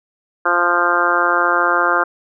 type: harmonic tone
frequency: 174.61 Hz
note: F3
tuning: in tune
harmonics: 2 / 3 / 4 / 5 / 6 / 7 / 8 / 9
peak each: -24 / -23 / -23 / -24 / -21 / -19 / -18 / -21 dBFS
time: 0.45-2.04 s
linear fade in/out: 10 ms
effects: none